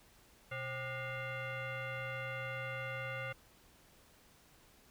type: tone with frequency modulation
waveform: sine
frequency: 784 Hz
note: G5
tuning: in tune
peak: -38 dBFS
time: 0.51-3.33 s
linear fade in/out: 10 ms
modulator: 659 Hz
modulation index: 2.7
effects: pink hiss -64 dBFS RMS until 4.9 s